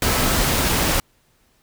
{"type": "tone in noise", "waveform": "sine", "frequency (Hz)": 1303, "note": "E6", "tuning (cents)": -20, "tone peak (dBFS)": -30, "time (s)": [0.06, 0.35], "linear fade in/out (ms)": 2, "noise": "pink", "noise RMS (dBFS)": -19, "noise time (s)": [0.02, 1], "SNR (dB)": -14, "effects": ["pink hiss -61 dBFS RMS until 1.62 s"]}